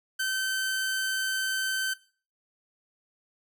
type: tone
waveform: sawtooth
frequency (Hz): 1541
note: G6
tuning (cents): -30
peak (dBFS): -23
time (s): 0.19-1.94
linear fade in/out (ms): 10
effects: noise-tail reverb RT60 0.4 s tail -19 dB re dry